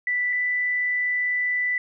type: tone pair in turn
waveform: sine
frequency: 1975.5 / 1983.8 Hz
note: B6 / B6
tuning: 0 / +7 cents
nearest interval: unison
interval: 7 cents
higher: second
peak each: -21 dBFS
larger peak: neither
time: 0.07-0.33 / 0.33-1.78 s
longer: second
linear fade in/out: 2 ms
effects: none